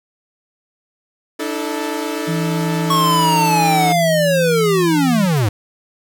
sawtooth chord, D suspended second, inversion none, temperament equal with one note detuned, 293.7 / 321.9 / 440 Hz, D4 / E4 / A4, 0 / -41 / 0 cents, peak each -21 dBFS, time 1.39-3.93 s, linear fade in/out 10 ms
sine tone with pitch glide, 165.7 to 167.05 Hz, E3 to E3, +9 to +23 cents, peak -18 dBFS, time 2.27-5.27 s, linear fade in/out 20 ms, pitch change +14 cents, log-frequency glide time 3.72-4.87 s
square linear sweep, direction down, 1108.7 to 95.6 Hz, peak -14 dBFS, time 2.9-5.49 s, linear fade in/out 5 ms
white noise with exponential decay, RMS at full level -32 dBFS, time 5.37-5.49 s, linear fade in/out 0 ms, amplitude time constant 26 ms
effects none

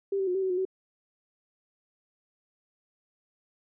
sine tone with pitch steps, 394.1 / 384.7 / 360.8 / 384.5 / 377 / 361.5 / 377.6 Hz, G4 / G4 / F#4 / G4 / F#4 / F#4 / F#4, +9 / -33 / -44 / -33 / +32 / -40 / +35 cents, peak -25 dBFS, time 0.12-0.652 s, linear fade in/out 5 ms, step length 76 ms, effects none

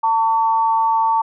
sine tone pair together, 898 / 1131.4 Hz, A5 / C#6, +35 / +35 cents, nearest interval major third, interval 400 cents, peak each -14 / -22 dBFS, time 0.03-1.22 s, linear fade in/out 10 ms, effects none

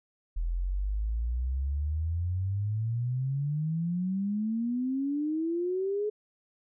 sine exponential sweep, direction up, 40.29 to 427.1 Hz, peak -27 dBFS, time 0.36-6.1 s, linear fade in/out 10 ms, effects none

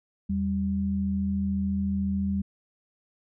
sine tone pair together, 82.05 / 196 Hz, E2 / G3, -8 / 0 cents, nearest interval octave + minor third, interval 1508 cents, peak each -31 / -25 dBFS, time 0.29-2.42 s, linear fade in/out 10 ms, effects none

